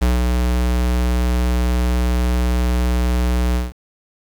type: tone with ADSR envelope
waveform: square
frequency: 61.1 Hz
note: B1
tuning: 18 cents flat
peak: -13 dBFS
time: 0.01-3.73 s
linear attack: 14 ms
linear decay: 180 ms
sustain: -3 dB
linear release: 170 ms
effects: 7-bit